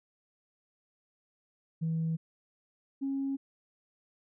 sine tone pair in turn, 162.3 / 273 Hz, E3 / C#4, -27 / -26 cents, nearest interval major sixth, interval 901 cents, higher second, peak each -27 / -29 dBFS, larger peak first, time 1.81-2.17 / 3.01-3.37 s, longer neither, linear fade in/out 20 ms, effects tanh soft clip ceiling -25 dBFS

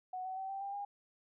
sine tone with pitch steps, 740 / 753.4 / 767 / 780.8 / 794.9 / 809.3 Hz, F#5 / F#5 / G5 / G5 / G5 / G#5, 0 / +31 / -38 / -7 / +24 / -45 cents, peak -38 dBFS, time 0.13-0.85 s, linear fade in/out 5 ms, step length 120 ms, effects none

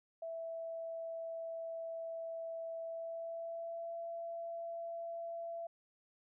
sine tone with pitch glide, 659.3 to 673.2 Hz, E5 to E5, 0 to +36 cents, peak -40 dBFS, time 0.22-5.67 s, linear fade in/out 5 ms, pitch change +36 cents, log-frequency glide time 2.83-3.98 s, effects none

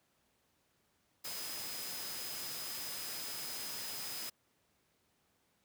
sine tone in noise, 5040 Hz, D#8, 21 cents sharp, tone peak -46 dBFS, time 1.24-4.3 s, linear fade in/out 10 ms, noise white, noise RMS -43 dBFS, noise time 1.24-4.3 s, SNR -6 dB, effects pink hiss -75 dBFS RMS until 5.64 s + high-pass 80 Hz 12 dB/octave

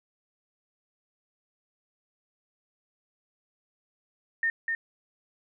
sine tone with echo, 1826 Hz, A#6, 36 cents flat, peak -23 dBFS, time 4.43-4.5 s, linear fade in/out 2 ms, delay 250 ms, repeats 1, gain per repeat -3 dB, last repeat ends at 4.75 s, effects none

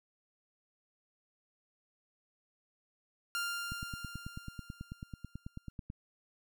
sawtooth tone with exponential decay, 1396.9 Hz, F6, in tune, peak -29 dBFS, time 3.35-5.7 s, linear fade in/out 0 ms, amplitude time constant 510 ms
click train, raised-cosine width 5 ms, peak -29 dBFS, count 21, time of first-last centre 3.72-5.901 s, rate 9.17 Hz
effects none

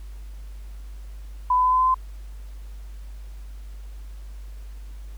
sine tone with pitch steps, 1000 / 1006.4 / 1012.8 / 1019.2 / 1025.7 / 1032.3 Hz, B5 / B5 / B5 / C6 / C6 / C6, +21 / +32 / +43 / -46 / -35 / -24 cents, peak -16 dBFS, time 1.5-1.944 s, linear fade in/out 5 ms, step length 74 ms, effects added 50 Hz sine -35 dBFS peak until 5.17 s + pink hiss -56 dBFS RMS until 5.17 s

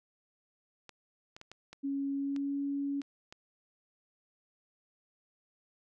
clicks, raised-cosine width 0.2 ms, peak -30 dBFS, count 8, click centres 0.893 / 1.365 / 1.414 / 1.516 / 1.73 / 2.363 / 3.017 / 3.325 s
sine tone with pitch glide, 277.2 to 280.9 Hz, C#4 to C#4, 0 to +23 cents, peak -31 dBFS, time 1.83-3.02 s, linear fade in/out 20 ms, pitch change +23 cents, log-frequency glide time 2.13-2.56 s
effects none

